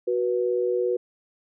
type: tone pair together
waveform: sine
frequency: 370 / 487.6 Hz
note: F#4 / B4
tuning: 0 / -22 cents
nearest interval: perfect fourth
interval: 478 cents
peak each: -24 dBFS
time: 0.07-0.97 s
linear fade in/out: 10 ms
effects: none